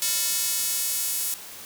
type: tone with high-pass filter sweep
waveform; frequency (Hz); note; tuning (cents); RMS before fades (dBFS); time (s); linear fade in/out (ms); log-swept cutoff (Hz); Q
square; 199.1; G3; +27; -26; 0.02-1.34; 0; 5600 to 9200; 0.71
effects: white hiss -41 dBFS RMS until 1.65 s + high-pass 60 Hz 12 dB/octave